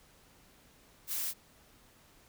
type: noise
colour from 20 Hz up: blue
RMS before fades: -35 dBFS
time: 1.07-1.34 s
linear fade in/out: 50 ms
effects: pink hiss -62 dBFS RMS until 2.28 s